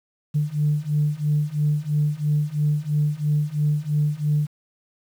sine beating tone pair, 147.5 / 150.5 Hz, D3 / D3, +8 / +43 cents, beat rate 3 Hz, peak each -22 / -21 dBFS, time 0.34-4.47 s, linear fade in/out 20 ms, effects tanh soft clip ceiling -12 dBFS + 8-bit

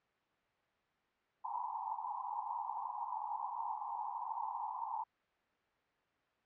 white band-pass noise, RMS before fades -41 dBFS, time 1.44-5.04 s, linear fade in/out 10 ms, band 820 to 1000 Hz, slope 96 dB/octave, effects white hiss -75 dBFS RMS until 6.45 s + low-pass 2000 Hz 12 dB/octave

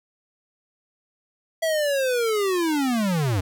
square linear sweep, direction down, 659.3 to 87.31 Hz, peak -21 dBFS, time 1.62-3.41 s, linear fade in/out 10 ms, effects none

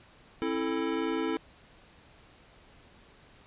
square chord, A minor, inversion first, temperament equal with one note detuned, 267.9 / 329.6 / 440 Hz, C4 / E4 / A4, +41 / 0 / 0 cents, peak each -35 / -32 / -34 dBFS, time 0.42-1.37 s, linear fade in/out 0 ms, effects pink hiss -57 dBFS RMS until 3.46 s + resampled to 8000 Hz

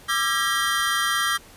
square tone cluster, 1184 / 1341 / 1624 / 1913 / 3180 Hz, D6 / E6 / G#6 / A#6 / G7, +14 / +29 / -39 / +44 / +24 cents, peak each -28 dBFS, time 0.08-1.38 s, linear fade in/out 20 ms, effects pink hiss -48 dBFS RMS until 1.56 s + resampled to 32000 Hz

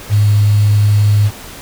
sine tone with quantisation, 103.83 Hz, G#2, in tune, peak -7 dBFS, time 0.09-1.31 s, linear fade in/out 50 ms, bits 5, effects pink hiss -32 dBFS RMS until 1.61 s

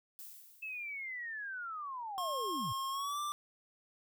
violet noise with exponential decay, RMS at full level -47 dBFS, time 0.19-1.25 s, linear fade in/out 0 ms, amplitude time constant 230 ms
sine linear sweep, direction down, 2637 to 90.2 Hz, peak -39 dBFS, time 0.62-2.73 s, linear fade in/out 10 ms
square tone with pitch glide, 1075 to 1179.1 Hz, C6 to D6, +47 to +7 cents, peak -36 dBFS, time 2.18-3.32 s, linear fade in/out 0 ms, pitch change +160 cents, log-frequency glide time 2.9-3.2 s
effects none

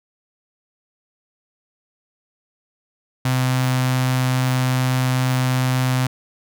sawtooth tone with notch filter, 128.4 Hz, C3, 32 cents flat, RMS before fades -19 dBFS, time 3.25-6.07 s, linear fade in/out 5 ms, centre 420 Hz, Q 1.1, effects none

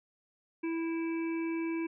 harmonic tone with a mistuned harmonic, 329.6 Hz, E4, in tune, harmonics 1 / 3 / 5 / 7 / 8, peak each -31 / -46 / -51 / -44 / -51 dBFS, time 0.63-1.87 s, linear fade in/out 10 ms, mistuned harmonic 5, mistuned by -18 cents, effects none

